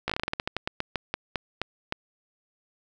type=slowing click train; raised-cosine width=0.3 ms; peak=-11 dBFS; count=19; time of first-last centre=0.08-1.924 s; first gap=16 ms; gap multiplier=1.19; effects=none